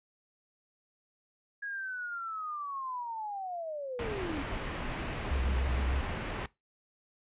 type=linear sweep; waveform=sine; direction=down; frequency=1661.2 to 264.7 Hz; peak=-35 dBFS; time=1.62-4.43 s; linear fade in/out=10 ms
type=low-pass noise; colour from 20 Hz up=pink; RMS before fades=-37 dBFS; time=3.99-6.46 s; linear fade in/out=2 ms; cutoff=3000 Hz; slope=24 dB/octave
type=tone with vibrato; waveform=sine; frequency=65.41 Hz; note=C2; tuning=in tune; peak=-28 dBFS; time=5.31-6.01 s; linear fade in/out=0 ms; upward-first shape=sine; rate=6.6 Hz; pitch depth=40 cents each way
effects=noise-tail reverb RT60 0.2 s tail -20 dB re dry + resampled to 8000 Hz